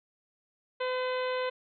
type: harmonic tone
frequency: 508 Hz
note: B4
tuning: 49 cents sharp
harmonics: 1 / 2 / 3 / 4 / 5 / 6 / 7 / 8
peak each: -30 / -36 / -40 / -42 / -44 / -46 / -47 / -48 dBFS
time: 0.8-1.5 s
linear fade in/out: 10 ms
effects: none